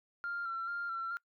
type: tone with vibrato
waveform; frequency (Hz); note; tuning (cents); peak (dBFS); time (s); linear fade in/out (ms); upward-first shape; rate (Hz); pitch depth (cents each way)
sine; 1375; F6; -27; -34; 0.24-1.17; 0; square; 2.3; 28
effects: noise-tail reverb RT60 0.1 s tail -25 dB re dry + tanh soft clip ceiling -31 dBFS